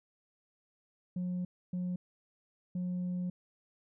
sine tone bursts at uneven times, 179.9 Hz, F#3, 48 cents flat, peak -30 dBFS, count 3, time 1.16-1.45 / 1.73-1.96 / 2.75-3.3 s, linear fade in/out 5 ms, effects tanh soft clip ceiling -31 dBFS

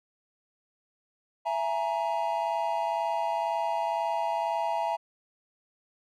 triangle tone cluster, 669 / 838 / 940 Hz, E5 / G#5 / A#5, +25 / +15 / +14 cents, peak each -29 dBFS, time 1.45-4.97 s, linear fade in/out 20 ms, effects none

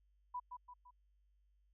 sine tone with echo, 987.8 Hz, B5, in tune, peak -39 dBFS, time 0.34-0.4 s, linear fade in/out 10 ms, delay 170 ms, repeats 3, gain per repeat -6 dB, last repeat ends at 0.91 s, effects added 50 Hz sine -70 dBFS peak until 1.73 s

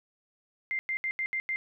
sine tone bursts at uneven times, 2093 Hz, C7, in tune, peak -28 dBFS, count 6, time 0.71-0.79 / 0.89-0.97 / 1.04-1.11 / 1.19-1.26 / 1.33-1.4 / 1.49-1.56 s, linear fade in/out 0 ms, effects none

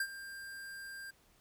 square tone with ADSR envelope, 1591 Hz, G6, 25 cents sharp, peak -31 dBFS, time 0-1.11 s, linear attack 4 ms, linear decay 62 ms, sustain -14 dB, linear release 10 ms, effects pink hiss -68 dBFS RMS until 1.4 s

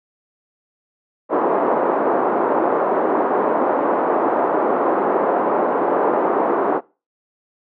pink band-pass noise, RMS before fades -18 dBFS, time 1.29-6.81 s, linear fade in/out 50 ms, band 310 to 1100 Hz, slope 24 dB/octave, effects noise-tail reverb RT60 0.3 s tail -22 dB re dry

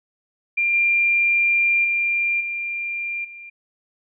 sine tone with level steps, 2387 Hz, D7, 28 cents sharp, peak -17 / -15 / -18 / -24 / -36 dBFS, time 0.57-3.5 s, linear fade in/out 10 ms, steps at 0.73 / 1.84 / 2.4 / 3.24 s, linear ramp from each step 10 ms, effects none

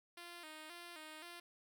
5% pulse tone with vibrato, 328 Hz, E4, 9 cents flat, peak -39 dBFS, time 0.17-1.4 s, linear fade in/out 5 ms, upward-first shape square, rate 1.9 Hz, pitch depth 95 cents each way, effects none

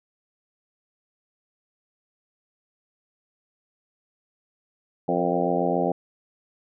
harmonic tone with a mistuned harmonic, 87.31 Hz, F2, in tune, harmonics 2 / 3 / 4 / 5 / 6 / 7 / 8 / 9, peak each -29 / -29 / -29 / -29 / -29 / -29 / -29 / -29 dBFS, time 5.08-5.92 s, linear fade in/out 5 ms, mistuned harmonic 5, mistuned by +46 cents, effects none

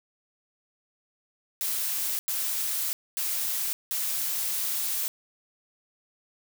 blue noise bursts at uneven times, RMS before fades -29 dBFS, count 4, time 1.61-2.19 / 2.28-2.93 / 3.17-3.73 / 3.91-5.08 s, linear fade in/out 0 ms, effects none

